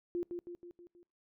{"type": "tone with echo", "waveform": "sine", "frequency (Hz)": 349.2, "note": "F4", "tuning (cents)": 0, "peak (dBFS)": -32, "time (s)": [0.15, 0.23], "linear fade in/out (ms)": 0, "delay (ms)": 160, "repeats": 5, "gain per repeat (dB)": -5, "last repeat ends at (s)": 1.03, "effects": ["noise-tail reverb RT60 0.4 s tail -26 dB re dry"]}